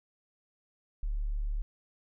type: tone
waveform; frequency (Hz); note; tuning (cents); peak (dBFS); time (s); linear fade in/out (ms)
sine; 36.46; D1; -12; -29; 1.03-1.62; 0
effects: none